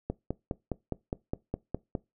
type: click train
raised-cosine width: 2 ms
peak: -17 dBFS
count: 10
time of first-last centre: 0.1-1.952 s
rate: 4.86 Hz
effects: noise-tail reverb RT60 0.2 s tail -21 dB re dry